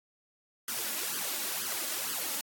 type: noise with flanger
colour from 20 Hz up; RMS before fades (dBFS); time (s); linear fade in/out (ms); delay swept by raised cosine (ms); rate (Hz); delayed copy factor
white; -34; 0.68-2.41; 2; 0.62 to 3.62; 2.1; +0.85
effects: high-pass 200 Hz 12 dB/octave + AAC 64 kbps